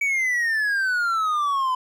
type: exponential sweep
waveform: triangle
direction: down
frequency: 2286 to 1008 Hz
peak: -18 dBFS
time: 0.01-1.75 s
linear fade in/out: 5 ms
effects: none